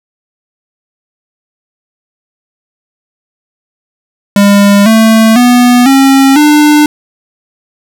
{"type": "tone with pitch steps", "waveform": "square", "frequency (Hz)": [201.6, 222.4, 245.3, 270.7, 298.6], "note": ["G3", "A3", "B3", "C#4", "D4"], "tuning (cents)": [49, 19, -12, -41, 29], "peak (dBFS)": -3, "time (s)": [4.36, 6.86], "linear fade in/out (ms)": 2, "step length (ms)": 500, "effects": []}